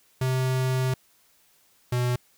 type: tone pair in turn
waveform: square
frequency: 129.6 / 123.39 Hz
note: C3 / B2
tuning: -16 / -1 cents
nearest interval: minor second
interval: 85 cents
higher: first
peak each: -23 dBFS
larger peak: neither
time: 0.21-0.94 / 1.92-2.16 s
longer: first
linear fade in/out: 5 ms
effects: white hiss -62 dBFS RMS until 2.37 s